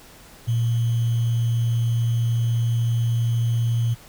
sine tone with sample-and-hold, 116.54 Hz, A#2, in tune, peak -18 dBFS, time 0.47-3.95 s, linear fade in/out 20 ms, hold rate 3150 Hz, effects pink hiss -47 dBFS RMS until 4.08 s

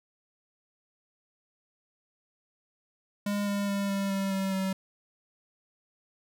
square tone with pitch steps, 203.9 / 201.7 / 199.47 / 197.3 / 195.14 / 193.01 / 190.91 Hz, G#3 / G3 / G3 / G3 / G3 / G3 / G3, -32 / +50 / +30 / +11 / -8 / -27 / -46 cents, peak -28 dBFS, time 3.26-4.73 s, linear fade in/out 5 ms, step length 210 ms, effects none

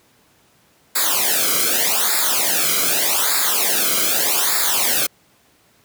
white noise with flanger, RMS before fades -18 dBFS, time 0.95-5.07 s, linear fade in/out 10 ms, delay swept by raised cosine 0.33 to 1.13 ms, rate 0.83 Hz, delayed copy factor -1, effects pink hiss -56 dBFS RMS until 5.84 s + high-pass 100 Hz 12 dB/octave

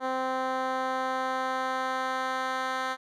10% pulse tone with band-pass filter sweep, 260 Hz, C4, 11 cents flat, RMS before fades -30 dBFS, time 0-2.97 s, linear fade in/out 50 ms, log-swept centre 690 to 1600 Hz, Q 0.74, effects none

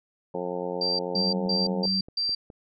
harmonic tone, 89.2 Hz, F2, 37 cents sharp, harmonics 2 / 3 / 4 / 5 / 6 / 7 / 8 / 9 / 10, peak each -37 / -41 / -37 / -33 / -33 / -44 / -42 / -41 / -40 dBFS, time 0.34-1.86 s, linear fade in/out 5 ms
sine tone bursts, 4703 Hz, D8, 2 cents sharp, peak -24 dBFS, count 5, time 0.81-2.35 s, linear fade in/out 5 ms, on 180 ms, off 160 ms
sine tone, 190 Hz, F#3, 46 cents sharp, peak -27 dBFS, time 1.15-2.01 s, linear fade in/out 5 ms
click train, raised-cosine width 2 ms, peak -31 dBFS, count 6, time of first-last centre 1.46-2.502 s, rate 4.8 Hz
effects none

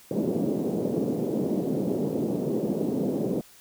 pink band-pass noise, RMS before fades -27 dBFS, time 0.11-3.41 s, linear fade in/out 2 ms, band 180 to 480 Hz, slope 24 dB/octave, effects white hiss -53 dBFS RMS until 3.6 s

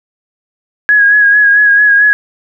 sine tone with vibrato, 1661.2 Hz, G#6, in tune, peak -4 dBFS, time 0.89-2.13 s, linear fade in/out 0 ms, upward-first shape sine, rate 4.5 Hz, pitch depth 35 cents each way, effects none

